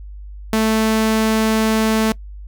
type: tone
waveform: sawtooth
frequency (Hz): 220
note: A3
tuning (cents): 0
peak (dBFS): -10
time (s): 0.53-2.12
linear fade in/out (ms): 2
effects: noise-tail reverb RT60 0.1 s tail -22 dB re dry + added 50 Hz sine -31 dBFS peak until 2.47 s